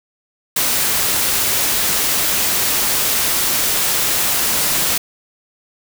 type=noise; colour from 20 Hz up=white; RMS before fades=-17 dBFS; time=0.56-4.98 s; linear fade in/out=5 ms; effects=none